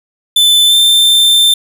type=tone with pitch glide; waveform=45% pulse; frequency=3520 to 3569 Hz; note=A7 to A7; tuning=0 to +24 cents; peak=-5 dBFS; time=0.36-1.54 s; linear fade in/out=5 ms; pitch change=+24 cents; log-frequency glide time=0.67-0.75 s; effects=none